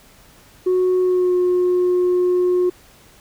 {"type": "tone with pitch glide", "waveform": "sine", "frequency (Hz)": [367.2, 360.1], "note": ["F#4", "F#4"], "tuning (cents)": [-13, -47], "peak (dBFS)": -12, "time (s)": [0.66, 2.7], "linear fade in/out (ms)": 10, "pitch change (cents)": -34, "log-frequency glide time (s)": [1.01, 1.36], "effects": ["tanh soft clip ceiling -12 dBFS", "pink hiss -49 dBFS RMS until 3.2 s"]}